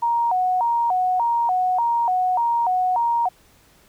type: tone with vibrato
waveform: sine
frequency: 830.6 Hz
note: G#5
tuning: in tune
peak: -17 dBFS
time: 0.02-3.29 s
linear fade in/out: 10 ms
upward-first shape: square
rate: 1.7 Hz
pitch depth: 210 cents each way
effects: pink hiss -55 dBFS RMS until 3.88 s